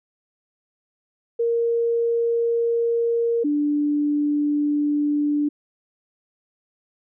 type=tone pair in turn; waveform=sine; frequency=466.2 / 293.7 Hz; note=A#4 / D4; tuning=0 / 0 cents; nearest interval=minor sixth; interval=800 cents; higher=first; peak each=-18 dBFS; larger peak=neither; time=1.39-3.44 / 3.44-5.49 s; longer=neither; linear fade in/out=10 ms; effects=none